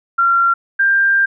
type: tone pair in turn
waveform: sine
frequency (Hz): 1374 / 1589.7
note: F6 / G6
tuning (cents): -29 / +24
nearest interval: minor third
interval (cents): 253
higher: second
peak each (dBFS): -10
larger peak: neither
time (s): 0.18-0.54 / 0.79-1.26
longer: second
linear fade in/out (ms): 10
effects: none